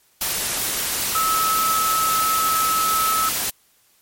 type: tone in noise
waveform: sine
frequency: 1298 Hz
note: E6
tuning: 27 cents flat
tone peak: -18 dBFS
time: 1.15-3.29 s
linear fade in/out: 2 ms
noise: white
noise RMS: -23 dBFS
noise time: 0.21-3.5 s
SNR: +2 dB
effects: white hiss -59 dBFS RMS until 4.01 s + MP3 64 kbps